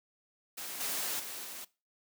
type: noise with level steps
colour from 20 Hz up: white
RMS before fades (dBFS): -41 / -35 / -42 / -44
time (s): 0.57-1.65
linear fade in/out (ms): 10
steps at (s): 0.8 / 1.19 / 1.44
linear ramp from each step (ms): 10
effects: noise-tail reverb RT60 0.3 s tail -21 dB re dry + high-pass 200 Hz 12 dB/octave